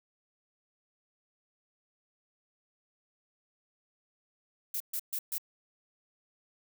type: noise bursts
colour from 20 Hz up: violet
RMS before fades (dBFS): -34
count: 4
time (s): 4.74-5.382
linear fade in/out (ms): 5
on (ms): 63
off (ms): 130
effects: none